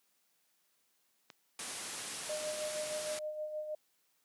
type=clicks; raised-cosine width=0.2 ms; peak=-32 / -42 dBFS; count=2; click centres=1.302 / 2.49 s
type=low-pass noise; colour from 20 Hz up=white; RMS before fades=-43 dBFS; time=1.59-3.19 s; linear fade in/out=2 ms; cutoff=11000 Hz; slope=96 dB/octave
type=tone with tremolo; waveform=sine; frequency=611 Hz; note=D#5; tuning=32 cents flat; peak=-35 dBFS; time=2.29-3.75 s; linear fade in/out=5 ms; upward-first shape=sine; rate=6.4 Hz; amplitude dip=50%
effects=white hiss -75 dBFS RMS until 4.24 s + high-pass 150 Hz 12 dB/octave